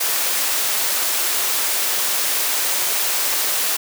white high-pass noise, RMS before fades -20 dBFS, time 0-3.77 s, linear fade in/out 10 ms, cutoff 410 Hz, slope 12 dB/octave, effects none

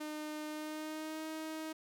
sawtooth tone with pitch glide, 304.6 to 315.3 Hz, D#4 to D#4, -37 to +23 cents, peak -36 dBFS, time 0-1.73 s, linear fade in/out 10 ms, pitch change +60 cents, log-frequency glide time 0.48-1.26 s, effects none

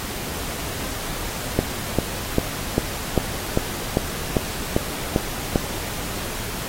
click train, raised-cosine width 2 ms, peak -3 dBFS, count 11, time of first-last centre 1.59-5.558 s, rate 2.52 Hz, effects pink hiss -30 dBFS RMS until 6.68 s + AAC 48 kbps

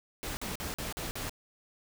pink noise bursts, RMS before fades -37 dBFS, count 6, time 0.23-1.295 s, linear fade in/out 0 ms, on 140 ms, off 45 ms, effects none

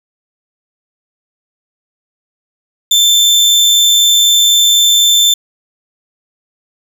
30% pulse tone, 3548 Hz, A7, 14 cents sharp, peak -4 dBFS, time 2.91-5.34 s, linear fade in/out 5 ms, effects none

